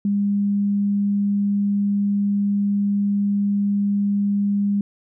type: tone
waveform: sine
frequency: 202.1 Hz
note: G#3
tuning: 47 cents flat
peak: -17 dBFS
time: 0.05-4.81 s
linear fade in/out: 2 ms
effects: none